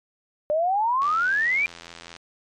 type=exponential sweep; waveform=sine; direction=up; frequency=587.3 to 2411 Hz; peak=-19 dBFS; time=0.5-1.66 s; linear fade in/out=0 ms
type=click train; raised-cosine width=0.2 ms; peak=-22 dBFS; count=98; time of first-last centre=1.02-2.164 s; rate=84.8 Hz
effects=MP3 96 kbps